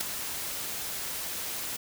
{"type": "noise with ADSR envelope", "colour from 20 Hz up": "white", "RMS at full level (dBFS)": -26, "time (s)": [0, 1.77], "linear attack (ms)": 9, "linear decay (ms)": 6, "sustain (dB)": -9, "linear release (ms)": 11, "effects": []}